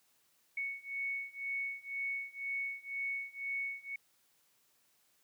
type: beating tone pair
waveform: sine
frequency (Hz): 2217 / 2219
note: C#7 / C#7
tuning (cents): 0 / +1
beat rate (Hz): 2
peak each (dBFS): -40 / -39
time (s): 0.57-3.96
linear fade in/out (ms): 5
effects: white hiss -72 dBFS RMS until 5.23 s + high-pass 80 Hz 12 dB/octave

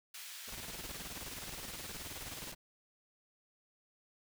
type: high-pass noise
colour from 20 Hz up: pink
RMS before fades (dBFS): -48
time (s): 0.14-2.52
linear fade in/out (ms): 5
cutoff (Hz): 2200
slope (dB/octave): 12
type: noise with tremolo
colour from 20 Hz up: pink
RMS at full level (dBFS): -46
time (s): 0.47-2.55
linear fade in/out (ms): 20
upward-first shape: square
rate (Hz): 19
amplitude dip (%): 70
effects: none

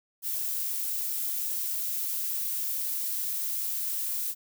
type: noise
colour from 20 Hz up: violet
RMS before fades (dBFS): -31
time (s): 0.22-4.35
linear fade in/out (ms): 50
effects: none

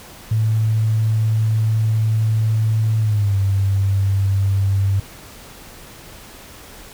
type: tone with pitch glide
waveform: sine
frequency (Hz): 110 to 98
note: A2 to G2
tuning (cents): 0 to 0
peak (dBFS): -14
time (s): 0.31-5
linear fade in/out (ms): 5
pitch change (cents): -200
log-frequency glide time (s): 3-3.37
effects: pink hiss -40 dBFS RMS until 6.93 s

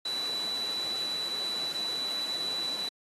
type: tone in noise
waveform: sine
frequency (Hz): 3963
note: B7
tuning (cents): +5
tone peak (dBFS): -30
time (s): 0.05-2.89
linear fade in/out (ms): 5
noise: pink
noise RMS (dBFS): -41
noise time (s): 0.05-2.89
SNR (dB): +8
effects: high-pass 300 Hz 12 dB/octave + AAC 32 kbps

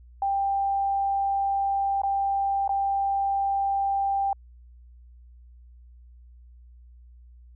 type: tone with dropouts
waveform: sine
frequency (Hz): 790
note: G5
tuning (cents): +13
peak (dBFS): -22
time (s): 0.22-4.33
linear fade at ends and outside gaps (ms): 2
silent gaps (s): 2.018-2.034 / 2.678-2.692
effects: added 60 Hz sine -47 dBFS peak until 7.55 s

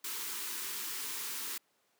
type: band-stop noise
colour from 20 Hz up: white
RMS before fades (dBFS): -39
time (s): 0.04-1.58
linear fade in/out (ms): 5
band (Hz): 490 to 870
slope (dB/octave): 96
effects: pink hiss -73 dBFS RMS until 1.99 s + high-pass 300 Hz 12 dB/octave

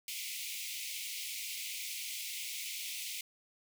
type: high-pass noise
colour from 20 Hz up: pink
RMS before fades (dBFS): -41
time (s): 0.08-3.21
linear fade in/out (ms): 2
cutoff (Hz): 2100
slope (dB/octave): 96
effects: none

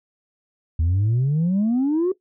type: exponential sweep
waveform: sine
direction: up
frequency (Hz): 77.78 to 381.4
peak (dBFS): -15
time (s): 0.79-2.12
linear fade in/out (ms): 5
effects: noise-tail reverb RT60 0.1 s tail -17 dB re dry + tanh soft clip ceiling -15 dBFS

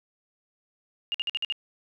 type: tone bursts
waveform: sine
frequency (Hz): 2834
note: F7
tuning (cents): +25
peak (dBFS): -25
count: 6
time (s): 1.12-1.524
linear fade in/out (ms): 0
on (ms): 24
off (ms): 52
effects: none

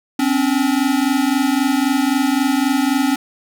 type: tone pair together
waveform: square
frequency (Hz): 260 / 283.8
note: C4 / C#4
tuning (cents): -11 / +41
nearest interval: major second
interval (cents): 152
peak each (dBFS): -18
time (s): 0.19-3.16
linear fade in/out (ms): 5
effects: 8-bit

